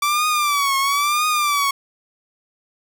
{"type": "tone with vibrato", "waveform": "sawtooth", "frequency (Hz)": 1159, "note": "D6", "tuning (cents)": -23, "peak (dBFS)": -13, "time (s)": [0.02, 1.71], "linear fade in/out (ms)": 5, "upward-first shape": "triangle", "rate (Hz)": 1, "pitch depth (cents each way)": 120, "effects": []}